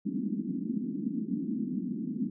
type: band-pass noise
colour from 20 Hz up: pink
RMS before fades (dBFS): -33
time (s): 0.05-2.3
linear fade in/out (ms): 5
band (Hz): 190 to 290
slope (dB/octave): 48
effects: none